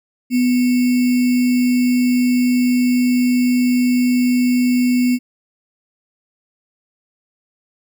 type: tone with sample-and-hold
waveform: sine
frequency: 248.1 Hz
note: B3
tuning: 8 cents sharp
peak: -12 dBFS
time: 0.3-5.19 s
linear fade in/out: 50 ms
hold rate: 2450 Hz
effects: none